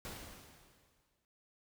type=noise with exponential decay; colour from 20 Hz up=pink; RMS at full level=-44 dBFS; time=0.05-1.25 s; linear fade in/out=0 ms; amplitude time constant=260 ms; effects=none